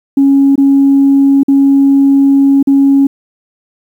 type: tone with dropouts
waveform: sine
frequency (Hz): 275.9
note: C#4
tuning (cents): -8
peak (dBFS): -3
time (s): 0.17-3.07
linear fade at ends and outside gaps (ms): 5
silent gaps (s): 0.557-0.578 / 1.433-1.482 / 2.628-2.672
effects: tanh soft clip ceiling 0 dBFS + 7-bit